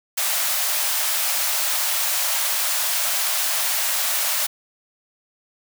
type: high-pass noise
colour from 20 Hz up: white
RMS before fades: -22 dBFS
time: 0.17-4.47 s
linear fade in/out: 10 ms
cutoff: 560 Hz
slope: 96 dB/octave
effects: none